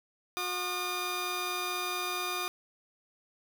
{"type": "tone pair together", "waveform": "15% pulse", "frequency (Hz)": [361.6, 1213.5], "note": ["F#4", "D#6"], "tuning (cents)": [-40, -44], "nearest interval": "octave + major sixth", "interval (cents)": 2096, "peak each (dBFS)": [-30, -27], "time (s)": [0.37, 2.48], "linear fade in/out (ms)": 0, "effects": []}